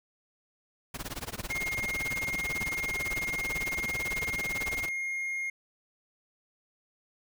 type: noise with tremolo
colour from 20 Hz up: pink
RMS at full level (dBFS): -35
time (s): 0.94-4.89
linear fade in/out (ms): 5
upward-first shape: sine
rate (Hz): 18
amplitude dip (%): 95
type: tone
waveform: triangle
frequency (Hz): 2136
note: C7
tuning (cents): +35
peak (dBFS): -29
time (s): 1.5-5.5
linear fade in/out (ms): 5
effects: none